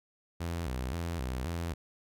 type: tone with vibrato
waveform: sawtooth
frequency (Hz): 73.3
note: D2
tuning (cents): -3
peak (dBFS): -29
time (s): 0.4-1.74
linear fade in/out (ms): 10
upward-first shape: square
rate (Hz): 1.9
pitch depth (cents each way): 250
effects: none